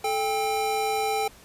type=tone pair together; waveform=square; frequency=434.9 / 794.4 Hz; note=A4 / G5; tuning=-20 / +23 cents; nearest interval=minor seventh; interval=1043 cents; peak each=-29 / -26 dBFS; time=0.04-1.28 s; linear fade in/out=5 ms; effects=pink hiss -51 dBFS RMS until 1.44 s + resampled to 32000 Hz